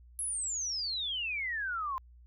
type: exponential sweep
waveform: sine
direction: down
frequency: 11100 to 1022 Hz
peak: -32 dBFS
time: 0.19-1.98 s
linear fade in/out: 0 ms
effects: added 60 Hz sine -53 dBFS peak until 2.26 s